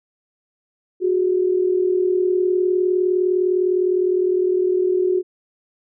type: tone pair together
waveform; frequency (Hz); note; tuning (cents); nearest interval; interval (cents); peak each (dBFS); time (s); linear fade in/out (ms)
sine; 364.3 / 404; F#4 / G#4; -27 / -48; major second; 179; -16 / -23; 1-5.23; 50
effects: none